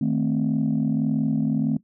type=chord; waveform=sine; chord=A diminished; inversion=second; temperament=equal; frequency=155.56 / 220 / 261.6 Hz; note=Eb3 / A3 / C4; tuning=0 / 0 / 0 cents; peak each=-24 / -22 / -23 dBFS; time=0.01-1.77 s; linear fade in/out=5 ms; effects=noise-tail reverb RT60 0.1 s tail -17 dB re dry + tanh soft clip ceiling -14 dBFS